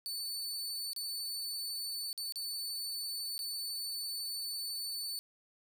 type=tone with dropouts; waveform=sawtooth; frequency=4494 Hz; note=C#8; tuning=23 cents sharp; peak=-34 dBFS; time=0.06-5.19 s; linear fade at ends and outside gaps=0 ms; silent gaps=0.933-0.963 / 2.129-2.177 / 2.323-2.358 / 3.38-3.391 s; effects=none